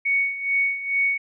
sine tone with tremolo, 2227 Hz, C#7, 7 cents sharp, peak -17 dBFS, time 0.05-1.18 s, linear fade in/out 10 ms, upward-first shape sine, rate 2.3 Hz, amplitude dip 75%, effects none

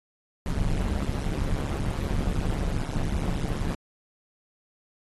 brown noise with amplitude modulation, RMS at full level -23 dBFS, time 0.46-3.75 s, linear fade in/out 2 ms, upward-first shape sine, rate 142 Hz, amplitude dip 90%, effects AAC 32 kbps

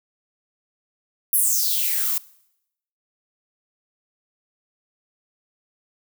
violet noise with high-pass filter sweep, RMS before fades -21 dBFS, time 1.33-2.18 s, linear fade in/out 2 ms, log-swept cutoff 12000 to 920 Hz, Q 5.5, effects noise-tail reverb RT60 0.8 s tail -21 dB re dry

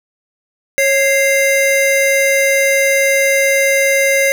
square tone pair together, 548.2 / 2093 Hz, C#5 / C7, -19 / 0 cents, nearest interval octave + major seventh, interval 2319 cents, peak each -14 dBFS, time 0.78-4.32 s, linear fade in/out 0 ms, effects none

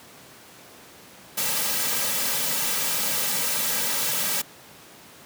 white noise with comb filter, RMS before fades -25 dBFS, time 1.37-4.42 s, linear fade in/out 10 ms, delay 2.8 ms, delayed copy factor -0.7, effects pink hiss -47 dBFS RMS until 5.25 s + high-pass 150 Hz 12 dB/octave

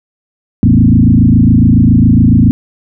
sine tone with frequency modulation, 169.8 Hz, F3, 48 cents flat, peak -3 dBFS, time 0.63-2.51 s, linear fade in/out 0 ms, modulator 27.2 Hz, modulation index 3.5, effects none

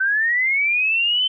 sine linear sweep, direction up, 1517 to 3085 Hz, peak -16 dBFS, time 0-1.28 s, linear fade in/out 10 ms, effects none

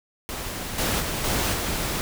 pink noise with level steps, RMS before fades -32 / -24 / -28 / -24 / -27 dBFS, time 0.29-2.01 s, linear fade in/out 0 ms, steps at 0.78 / 1 / 1.24 / 1.53 s, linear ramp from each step 5 ms, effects none

